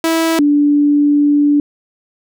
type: tone pair in turn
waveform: sawtooth / sine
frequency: 326.8 / 291.1 Hz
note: E4 / D4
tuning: -15 / -15 cents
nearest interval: major second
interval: 200 cents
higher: first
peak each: -8 dBFS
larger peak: neither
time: 0.04-0.39 / 0.39-1.6 s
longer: second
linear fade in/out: 2 ms
effects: none